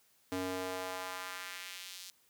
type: tone with high-pass filter sweep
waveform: square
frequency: 92.5 Hz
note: F#2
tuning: in tune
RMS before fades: -41 dBFS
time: 0.32-2.1 s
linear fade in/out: 0 ms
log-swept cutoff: 260 to 4600 Hz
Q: 1.2
effects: white hiss -69 dBFS RMS until 2.29 s + high-pass 60 Hz 12 dB/octave